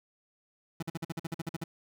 30% pulse tone bursts, 164.81 Hz, E3, in tune, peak -30 dBFS, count 12, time 0.8-1.64 s, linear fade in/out 5 ms, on 26 ms, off 48 ms, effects none

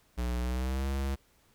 square tone with pitch glide, 60.6 to 68.02 Hz, B1 to C#2, -32 to -32 cents, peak -30 dBFS, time 0.17-1.16 s, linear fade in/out 20 ms, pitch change +200 cents, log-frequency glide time 0.4-0.88 s, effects pink hiss -66 dBFS RMS until 1.54 s

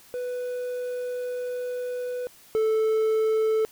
triangle tone pair in turn, 495.5 / 438.8 Hz, B4 / A4, +6 / -5 cents, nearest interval major second, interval 211 cents, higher first, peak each -26 / -18 dBFS, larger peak second, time 0.14-2.27 / 2.55-3.65 s, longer first, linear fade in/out 0 ms, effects white hiss -53 dBFS RMS until 3.71 s

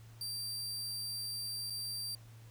sawtooth tone with dropouts, 4699 Hz, D8, in tune, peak -35 dBFS, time 0.21-2.15 s, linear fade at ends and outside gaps 2 ms, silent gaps 1.7-1.704 s, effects added 113 Hz sine -52 dBFS peak until 2.5 s + pink hiss -63 dBFS RMS until 2.5 s

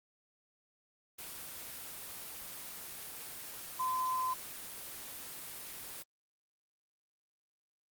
sine tone in noise, 1026 Hz, C6, 34 cents flat, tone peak -31 dBFS, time 3.79-4.34 s, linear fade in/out 10 ms, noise white, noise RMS -45 dBFS, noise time 1.18-6.03 s, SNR +11 dB, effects Opus 24 kbps

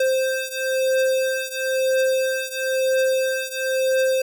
square beating tone pair, 523.3 / 524.3 Hz, C5 / C5, 0 / +3 cents, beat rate 1 Hz, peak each -22 / -24 dBFS, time 0-4.22 s, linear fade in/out 5 ms, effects none

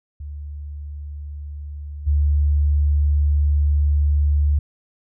sine tone with level steps, 73.1 Hz, D2, 7 cents flat, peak -29 / -14 dBFS, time 0.2-4.59 s, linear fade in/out 5 ms, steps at 2.06 s, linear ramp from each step 20 ms, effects none

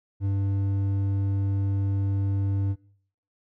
sine tone with hard clipping, 98.5 Hz, G2, 9 cents sharp, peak -24 dBFS, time 0.2-2.76 s, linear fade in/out 50 ms, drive 6 dB, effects noise-tail reverb RT60 0.6 s tail -23 dB re dry

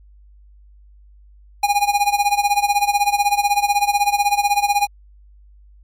square tone with tremolo, 816 Hz, G#5, 31 cents flat, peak -12 dBFS, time 1.63-4.87 s, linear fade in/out 5 ms, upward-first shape sine, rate 16 Hz, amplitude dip 85%, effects added 50 Hz sine -44 dBFS peak until 5.83 s + MP3 64 kbps

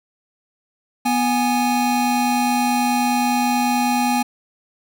square tone pair together, 246 / 827.4 Hz, B3 / G#5, -7 / -7 cents, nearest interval octave + major sixth, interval 2100 cents, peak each -20 dBFS, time 1.05-4.23 s, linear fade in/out 10 ms, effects none

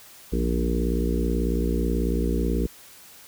harmonic tone with a mistuned harmonic, 58.27 Hz, A#1, in tune, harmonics 1 / 3 / 4 / 5 / 6 / 7 / 8, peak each -24 / -29 / -30 / -31 / -32 / -32 / -33 dBFS, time 0.32-2.67 s, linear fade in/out 10 ms, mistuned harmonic 3, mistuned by -51 cents, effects white hiss -48 dBFS RMS until 3.27 s

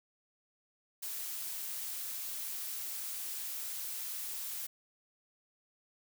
blue noise, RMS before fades -40 dBFS, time 1.02-4.67 s, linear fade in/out 10 ms, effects none

